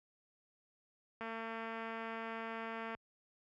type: click train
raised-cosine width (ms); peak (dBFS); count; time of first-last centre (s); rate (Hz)
0.5; -29; 394; 1.21-2.949; 226
effects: high-pass 60 Hz 12 dB/octave